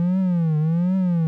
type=tone with vibrato; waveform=triangle; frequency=170 Hz; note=F3; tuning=46 cents flat; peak=-15 dBFS; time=0-1.27 s; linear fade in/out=0 ms; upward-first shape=triangle; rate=1.3 Hz; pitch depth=210 cents each way; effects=none